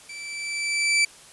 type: tone with level ramp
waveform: sawtooth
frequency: 2324 Hz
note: D7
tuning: 19 cents flat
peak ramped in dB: -33 to -13 dBFS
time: 0.09-1.05 s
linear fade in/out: 5 ms
effects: white hiss -48 dBFS RMS until 1.32 s + resampled to 24000 Hz